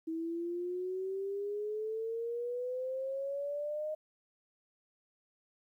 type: exponential sweep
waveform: sine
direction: up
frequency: 321.5 to 621 Hz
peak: -34 dBFS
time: 0.07-3.95 s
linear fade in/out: 10 ms
effects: 12-bit